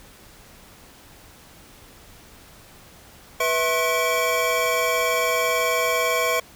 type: tone cluster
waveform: square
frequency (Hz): 492.3 / 651 / 1079 / 2297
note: B4 / E5 / C#6 / D7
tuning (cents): -6 / -22 / -47 / -39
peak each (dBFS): -26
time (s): 3.4-6.4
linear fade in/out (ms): 5
effects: pink hiss -48 dBFS RMS until 6.55 s